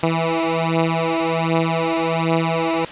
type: beating tone pair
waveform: 10% pulse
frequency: 163.5 / 164.8 Hz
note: E3 / E3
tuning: -14 / 0 cents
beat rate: 1.3 Hz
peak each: -12 dBFS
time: 0.03-2.85 s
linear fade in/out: 2 ms
effects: white hiss -34 dBFS RMS until 2.91 s + resampled to 8000 Hz